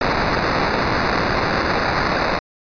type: noise with sample-and-hold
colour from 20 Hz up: white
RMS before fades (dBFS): -19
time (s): 0.01-2.39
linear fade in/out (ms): 2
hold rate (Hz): 3150
effects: resampled to 11025 Hz